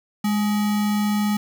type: tone with sample-and-hold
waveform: sine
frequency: 207.7 Hz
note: G#3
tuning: in tune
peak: -18 dBFS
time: 0.24-1.37 s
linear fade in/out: 5 ms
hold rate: 1050 Hz
effects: none